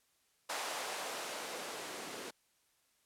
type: noise with band-pass filter sweep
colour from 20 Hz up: blue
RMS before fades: -42 dBFS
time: 0.49-2.31 s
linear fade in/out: 10 ms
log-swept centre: 720 to 310 Hz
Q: 1.2
effects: white hiss -74 dBFS RMS until 3.05 s + low-pass 12000 Hz 12 dB/octave